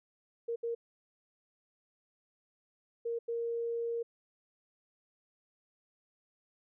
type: tone bursts at uneven times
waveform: sine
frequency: 466.2 Hz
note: A#4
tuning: in tune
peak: -32 dBFS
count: 4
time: 0.48-0.56 / 0.63-0.75 / 3.05-3.19 / 3.28-4.03 s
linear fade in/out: 10 ms
effects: none